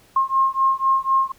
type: beating tone pair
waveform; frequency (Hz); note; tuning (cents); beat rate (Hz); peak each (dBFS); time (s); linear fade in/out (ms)
sine; 1068 / 1072; C6 / C6; +35 / +42; 4; -19; 0.16-1.32; 5
effects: pink hiss -54 dBFS RMS until 1.38 s